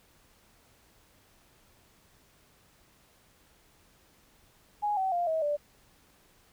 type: tone with pitch steps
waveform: sine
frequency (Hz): 830.6 / 761.7 / 698.4 / 640.5 / 587.3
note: G#5 / G5 / F5 / E5 / D5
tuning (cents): 0 / -50 / 0 / -50 / 0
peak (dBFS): -26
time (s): 4.82-5.57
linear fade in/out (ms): 20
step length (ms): 150
effects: pink hiss -63 dBFS RMS until 6.52 s